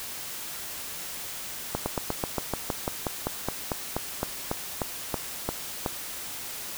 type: slowing click train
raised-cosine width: 1 ms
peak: -12 dBFS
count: 20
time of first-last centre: 1.75-5.862 s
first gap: 110 ms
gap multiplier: 1.07
effects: white hiss -37 dBFS RMS until 6.77 s